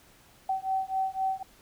sine beating tone pair, 763 / 766.9 Hz, G5 / G5, -47 / -38 cents, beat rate 3.9 Hz, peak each -30 dBFS, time 0.49-1.43 s, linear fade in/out 5 ms, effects pink hiss -58 dBFS RMS until 1.61 s

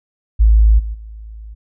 sine tone with level steps, 54.1 Hz, A1, 29 cents flat, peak -6 / -20 / -30 dBFS, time 0.39-1.55 s, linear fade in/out 20 ms, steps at 0.78 / 0.93 s, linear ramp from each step 20 ms, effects none

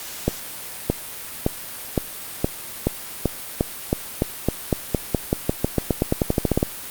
accelerating click train, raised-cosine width 2 ms, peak -4 dBFS, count 28, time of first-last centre 0.28-6.629 s, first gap 620 ms, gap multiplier 0.91, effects white hiss -34 dBFS RMS until 6.9 s + Opus 48 kbps

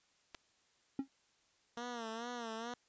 clicks, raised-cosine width 0.2 ms, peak -32 / -32 dBFS, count 2, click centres 0.346 / 0.349 s
triangle tone with exponential decay, 272 Hz, C#4, 33 cents flat, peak -28 dBFS, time 0.99-1.08 s, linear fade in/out 2 ms, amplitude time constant 18 ms
10% pulse tone with vibrato, 233.1 Hz, A#3, in tune, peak -33 dBFS, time 1.77-2.74 s, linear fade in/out 2 ms, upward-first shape sine, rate 2.3 Hz, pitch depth 87 cents each way
effects white hiss -73 dBFS RMS until 2.88 s + resampled to 16000 Hz

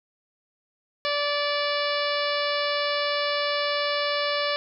harmonic tone with a mistuned harmonic, 581 Hz, D5, 19 cents flat, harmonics 1 / 2 / 3 / 4 / 5 / 6 / 7 / 8 / 9, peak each -27 / -30 / -32 / -33 / -34 / -35 / -35 / -36 / -37 dBFS, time 1.05-4.56 s, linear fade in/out 0 ms, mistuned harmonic 8, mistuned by -30 cents, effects none

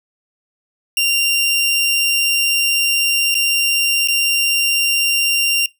sawtooth tone with dropouts, 2776 Hz, F7, 11 cents flat, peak -10 dBFS, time 0.97-5.66 s, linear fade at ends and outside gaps 2 ms, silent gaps 3.344-3.351 / 4.075-4.084 s, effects noise-tail reverb RT60 0.2 s tail -23 dB re dry

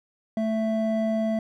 triangle tone pair together, 220.4 / 662 Hz, A3 / E5, +3 / +7 cents, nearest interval octave + perfect fifth, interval 1904 cents, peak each -22 / -25 dBFS, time 0.37-1.39 s, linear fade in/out 2 ms, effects none

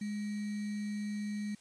sine tone with sample-and-hold, 207.7 Hz, G#3, in tune, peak -34 dBFS, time 0.01-1.55 s, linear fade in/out 5 ms, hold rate 2100 Hz, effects white hiss -62 dBFS RMS until 1.6 s + resampled to 22050 Hz

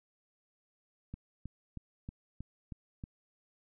click train, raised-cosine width 5 ms, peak -29 dBFS, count 7, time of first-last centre 1.14-3.039 s, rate 3.16 Hz, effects none

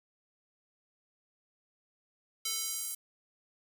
square tone with high-pass filter sweep, 441.3 Hz, A4, 5 cents sharp, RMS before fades -36 dBFS, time 2.45-2.95 s, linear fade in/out 5 ms, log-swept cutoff 4200 to 9600 Hz, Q 1, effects none

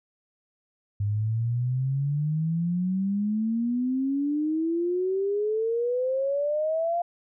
sine exponential sweep, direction up, 100.6 to 700 Hz, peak -23 dBFS, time 1-7.02 s, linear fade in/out 5 ms, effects none

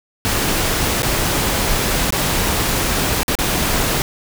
pink noise with dropouts, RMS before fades -18 dBFS, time 0.25-4.02 s, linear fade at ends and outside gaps 0 ms, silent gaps 1.021-1.031 / 2.105-2.124 / 3.232-3.281 / 3.353-3.388 s, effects none

